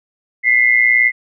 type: tone pair together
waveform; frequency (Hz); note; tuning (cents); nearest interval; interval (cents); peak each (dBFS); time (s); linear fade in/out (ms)
sine; 2001 / 2120; B6 / C7; +22 / +22; minor second; 100; -12; 0.43-1.12; 50
effects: none